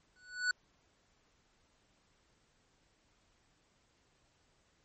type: tone with exponential growth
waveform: square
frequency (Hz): 1480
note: F#6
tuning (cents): 0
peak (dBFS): -27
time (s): 0.16-0.51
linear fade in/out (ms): 2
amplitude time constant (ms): 76
effects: pink hiss -72 dBFS RMS until 4.84 s + MP3 32 kbps